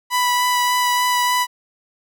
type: tone with vibrato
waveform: sawtooth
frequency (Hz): 987.8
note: B5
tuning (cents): 0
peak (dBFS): -12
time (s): 0.1-1.47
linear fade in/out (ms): 50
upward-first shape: sine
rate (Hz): 3.4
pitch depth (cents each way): 10
effects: none